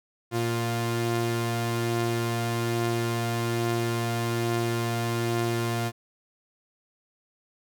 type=tone pair together; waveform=sawtooth; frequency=116.54 / 350.8 Hz; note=A#2 / F4; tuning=0 / +8 cents; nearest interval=octave + perfect fifth; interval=1908 cents; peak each=-23 / -25 dBFS; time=0.31-5.92 s; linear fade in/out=50 ms; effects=none